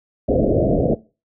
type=low-pass noise; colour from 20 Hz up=white; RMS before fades=-17 dBFS; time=0.28-0.95 s; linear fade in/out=10 ms; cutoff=660 Hz; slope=96 dB/octave; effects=noise-tail reverb RT60 0.3 s tail -19 dB re dry

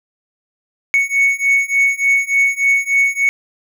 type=beating tone pair; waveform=triangle; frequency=2217 / 2220.4 Hz; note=C#7 / C#7; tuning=0 / +2 cents; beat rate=3.4 Hz; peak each=-14 / -13 dBFS; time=0.94-3.29 s; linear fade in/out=0 ms; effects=none

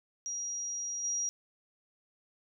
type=tone with level steps; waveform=sine; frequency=5730 Hz; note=F8; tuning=44 cents sharp; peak=-34 / -30 dBFS; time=0.26-1.29 s; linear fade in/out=0 ms; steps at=1.03 s; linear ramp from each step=20 ms; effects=none

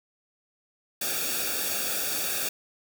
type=noise with comb filter; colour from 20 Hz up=white; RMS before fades=-29 dBFS; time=1.01-2.49 s; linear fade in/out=5 ms; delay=0.98 ms; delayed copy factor=-0.85; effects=none

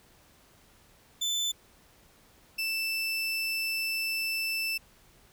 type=tone pair in turn; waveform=30% pulse; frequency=3520 / 2653 Hz; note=A7 / E7; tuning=0 / +10 cents; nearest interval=perfect fourth; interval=490 cents; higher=first; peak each=-25 / -26 dBFS; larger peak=first; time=1.21-1.52 / 2.58-4.78 s; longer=second; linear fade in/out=10 ms; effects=pink hiss -60 dBFS RMS until 5.32 s

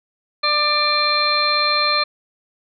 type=harmonic tone; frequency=594 Hz; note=D5; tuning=20 cents sharp; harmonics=1 / 2 / 3 / 4 / 6 / 7; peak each=-26 / -20 / -28 / -22 / -30 / -19 dBFS; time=0.43-2.04 s; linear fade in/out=10 ms; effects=none

